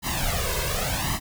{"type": "noise with flanger", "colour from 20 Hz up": "pink", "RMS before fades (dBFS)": -26, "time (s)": [0.02, 1.2], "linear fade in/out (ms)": 50, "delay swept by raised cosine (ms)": [1, 1.91], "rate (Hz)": 0.9, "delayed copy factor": 0.85, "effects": []}